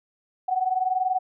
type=tone pair together; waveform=sine; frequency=740 / 760.4 Hz; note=F#5 / F#5; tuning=0 / +47 cents; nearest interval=unison; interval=47 cents; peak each=-23 / -26 dBFS; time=0.48-1.19 s; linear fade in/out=10 ms; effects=none